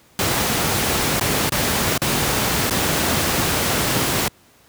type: noise with dropouts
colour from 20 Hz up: pink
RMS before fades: -19 dBFS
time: 0.19-4.28 s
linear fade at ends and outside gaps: 1 ms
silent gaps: 1.197-1.21 / 1.495-1.521 / 1.978-2.018 / 2.698-2.708 s
effects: pink hiss -53 dBFS RMS until 4.68 s + high-pass 80 Hz 12 dB/octave

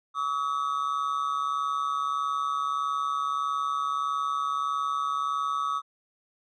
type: ring-modulated tone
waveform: triangle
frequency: 1210 Hz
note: D#6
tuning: 49 cents flat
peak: -21 dBFS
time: 0.14-5.82 s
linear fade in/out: 50 ms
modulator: 70.8 Hz
effects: resampled to 22050 Hz

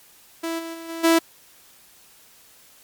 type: tone with level steps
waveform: sawtooth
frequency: 329.9 Hz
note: E4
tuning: 1 cent sharp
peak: -21 / -27 / -31 / -26 / -10 dBFS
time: 0.43-1.19 s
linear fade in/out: 10 ms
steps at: 0.58 / 0.73 / 0.88 / 1.03 s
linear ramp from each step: 20 ms
effects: white hiss -52 dBFS RMS until 2.83 s + MP3 96 kbps

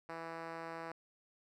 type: tone with band-pass filter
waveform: 5% pulse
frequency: 164.81 Hz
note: E3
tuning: in tune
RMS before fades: -45 dBFS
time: 0.09-0.92 s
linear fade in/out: 2 ms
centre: 640 Hz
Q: 0.53
effects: none

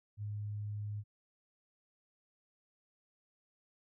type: tone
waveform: sine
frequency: 104.2 Hz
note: G#2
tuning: 6 cents sharp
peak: -37 dBFS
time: 0.17-1.04 s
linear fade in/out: 50 ms
effects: none

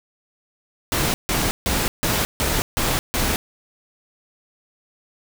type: noise bursts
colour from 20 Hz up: pink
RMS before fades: -21 dBFS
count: 7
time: 0.92-3.36 s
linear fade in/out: 0 ms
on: 220 ms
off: 150 ms
effects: none

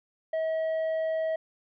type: tone with tanh clipping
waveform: sine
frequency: 641 Hz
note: E5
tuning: 49 cents flat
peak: -27 dBFS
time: 0.33-1.36 s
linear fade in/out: 5 ms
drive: 5 dB
effects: none

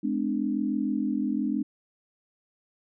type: tone cluster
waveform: sine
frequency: 211.4 / 257.6 / 298.5 Hz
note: G#3 / C4 / D4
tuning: +31 / -27 / +28 cents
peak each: -29 dBFS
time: 0.03-1.63 s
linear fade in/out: 10 ms
effects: none

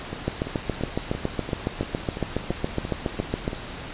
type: two click trains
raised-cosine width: 2 ms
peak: -17 / -10 dBFS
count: 11 / 24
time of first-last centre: 0.13-3.531 / 0.28-3.479 s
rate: 2.94 / 7.19 Hz
effects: pink hiss -36 dBFS RMS until 3.93 s + resampled to 8000 Hz

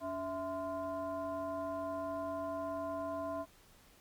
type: tone with frequency modulation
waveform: sine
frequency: 659.3 Hz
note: E5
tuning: in tune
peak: -36 dBFS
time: 0-3.46 s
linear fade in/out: 50 ms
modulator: 374 Hz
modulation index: 1
effects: pink hiss -63 dBFS RMS until 4 s + Opus 48 kbps

